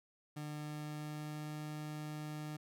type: tone with pitch glide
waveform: 30% pulse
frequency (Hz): 150 to 151.66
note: D3 to D#3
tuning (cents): +37 to -44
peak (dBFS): -39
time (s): 0.36-2.57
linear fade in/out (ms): 10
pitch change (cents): +19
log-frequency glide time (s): 0.51-1.63
effects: none